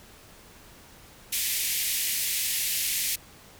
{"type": "band-pass noise", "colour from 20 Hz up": "white", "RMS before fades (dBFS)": -28, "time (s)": [1.32, 3.16], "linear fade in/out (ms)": 10, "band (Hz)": [1900, 16000], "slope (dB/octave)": 48, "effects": ["pink hiss -51 dBFS RMS until 3.59 s"]}